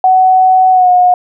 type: tone with pitch glide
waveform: sine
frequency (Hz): 748 to 722.9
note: F#5 to F#5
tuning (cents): +19 to -40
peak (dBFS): -4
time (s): 0.04-1.14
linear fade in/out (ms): 2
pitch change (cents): -59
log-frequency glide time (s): 0.71-0.9
effects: none